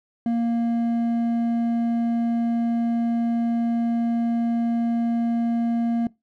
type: tone with hard clipping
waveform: sine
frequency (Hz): 233.1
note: A#3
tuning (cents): 0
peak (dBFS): -21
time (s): 0.26-6.07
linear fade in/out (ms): 2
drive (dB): 5
effects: noise-tail reverb RT60 0.2 s tail -21 dB re dry